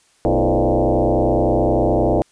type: tone with frequency modulation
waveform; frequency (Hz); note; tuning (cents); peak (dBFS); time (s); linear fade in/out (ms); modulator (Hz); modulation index
sine; 125.5; B2; +28; -13; 0.25-2.22; 0; 93.6; 6.6
effects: white hiss -57 dBFS RMS until 2.31 s + resampled to 22050 Hz